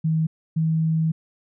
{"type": "tone pair in turn", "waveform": "sine", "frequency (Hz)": [159.5, 160.42], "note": ["D#3", "E3"], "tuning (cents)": [43, -47], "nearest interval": "unison", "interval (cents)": 10, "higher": "second", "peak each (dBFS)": -18, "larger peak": "neither", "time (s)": [[0.04, 0.27], [0.56, 1.12]], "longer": "second", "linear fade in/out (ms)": 10, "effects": []}